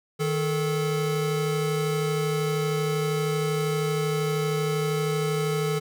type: tone pair together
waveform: square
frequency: 155.56 / 433.9 Hz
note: D#3 / A4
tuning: 0 / -24 cents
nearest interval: octave + tritone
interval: 1776 cents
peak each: -27 dBFS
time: 0.19-5.8 s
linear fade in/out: 20 ms
effects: none